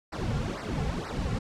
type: noise with flanger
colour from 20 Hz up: brown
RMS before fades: -31 dBFS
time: 0.12-1.39 s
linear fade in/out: 10 ms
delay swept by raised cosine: 0.29 to 3.29 ms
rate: 2.1 Hz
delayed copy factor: -1
effects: low-pass 7000 Hz 12 dB/octave